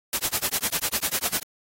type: noise with tremolo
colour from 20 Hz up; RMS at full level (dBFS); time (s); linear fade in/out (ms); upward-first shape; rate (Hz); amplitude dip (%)
white; -23; 0.13-1.43; 0; sine; 10; 100
effects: AAC 48 kbps